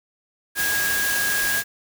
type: tone in noise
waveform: sine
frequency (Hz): 1640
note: G#6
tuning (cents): -22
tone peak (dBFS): -22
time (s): 0.55-1.64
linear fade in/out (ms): 50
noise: white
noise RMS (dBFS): -25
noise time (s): 0.55-1.64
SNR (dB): 0
effects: none